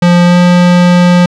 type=tone with pitch glide; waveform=square; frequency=175.2 to 177.13 Hz; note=F3 to F3; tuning=+6 to +25 cents; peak=-4 dBFS; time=0.02-1.26 s; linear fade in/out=5 ms; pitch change=+19 cents; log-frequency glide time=0.24-0.37 s; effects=low-pass 5000 Hz 12 dB/octave